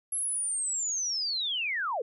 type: linear sweep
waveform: sine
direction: down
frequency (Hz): 11175 to 420.3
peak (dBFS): -28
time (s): 0.12-2.02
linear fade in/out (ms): 5
effects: none

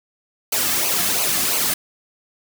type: noise with flanger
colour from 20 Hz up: white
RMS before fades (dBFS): -20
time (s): 0.52-1.74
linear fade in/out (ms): 5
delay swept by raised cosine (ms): 0.55 to 2.15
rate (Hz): 2.9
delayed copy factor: -0.65
effects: none

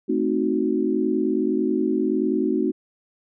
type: chord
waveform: sine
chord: A diminished seventh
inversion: none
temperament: equal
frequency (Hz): 220 / 261.6 / 311.1 / 370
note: A3 / C4 / Eb4 / Gb4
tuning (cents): 0 / 0 / 0 / 0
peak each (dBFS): -26 / -25 / -24 / -24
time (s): 0.08-2.72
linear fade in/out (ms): 20
effects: none

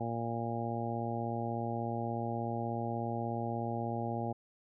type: harmonic tone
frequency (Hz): 116.54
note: A#2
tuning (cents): 0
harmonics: 1 / 2 / 3 / 4 / 5 / 6 / 7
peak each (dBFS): -38 / -39 / -42 / -44 / -43 / -42 / -40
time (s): 0-4.33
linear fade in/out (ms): 10
effects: none

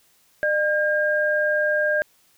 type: tone pair together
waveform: sine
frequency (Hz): 603.4 / 1611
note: D5 / G6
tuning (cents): +47 / +47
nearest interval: octave + perfect fourth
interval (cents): 1700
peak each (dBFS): -21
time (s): 0.43-2.02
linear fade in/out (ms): 0
effects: white hiss -60 dBFS RMS until 2.37 s

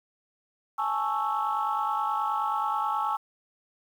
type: chord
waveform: sine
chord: A major seventh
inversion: third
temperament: equal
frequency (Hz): 830.6 / 880 / 1108.7 / 1318.5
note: G#5 / A5 / C#6 / E6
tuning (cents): 0 / 0 / 0 / 0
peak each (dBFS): -30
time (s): 0.78-3.17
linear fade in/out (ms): 10
effects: tanh soft clip ceiling -18 dBFS + 9-bit

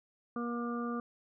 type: harmonic tone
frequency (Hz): 237.8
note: A#3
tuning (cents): +35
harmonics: 1 / 2 / 3 / 5 / 6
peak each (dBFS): -35 / -41 / -48 / -40 / -49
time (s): 0.36-1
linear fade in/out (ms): 2
effects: none

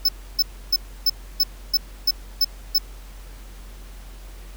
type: tone bursts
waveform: square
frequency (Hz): 5260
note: E8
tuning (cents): -5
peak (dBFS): -15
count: 9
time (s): 0.05-2.783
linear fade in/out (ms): 5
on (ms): 37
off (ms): 300
effects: added 45 Hz sine -37 dBFS peak until 4.56 s + pink hiss -48 dBFS RMS until 4.56 s

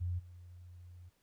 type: tone with level steps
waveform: sine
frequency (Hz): 88.6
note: F2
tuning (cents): +25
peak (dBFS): -33 / -50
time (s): 0-1.1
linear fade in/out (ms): 20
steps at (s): 0.18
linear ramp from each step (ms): 20
effects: pink hiss -75 dBFS RMS until 1.22 s

